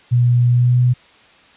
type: tone with pitch glide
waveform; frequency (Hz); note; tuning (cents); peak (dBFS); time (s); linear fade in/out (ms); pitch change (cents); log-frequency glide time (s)
sine; 121.7 to 124.11; B2 to B2; -25 to +9; -10; 0.11-0.94; 20; +34; 0.49-0.8
effects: white hiss -48 dBFS RMS until 1.56 s + resampled to 8000 Hz